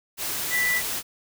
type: tone in noise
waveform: sine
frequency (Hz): 1975.5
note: B6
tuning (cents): 0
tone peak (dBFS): -21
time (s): 0.5-0.82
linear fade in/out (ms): 50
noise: white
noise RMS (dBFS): -29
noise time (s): 0.17-1.03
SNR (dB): +5
effects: none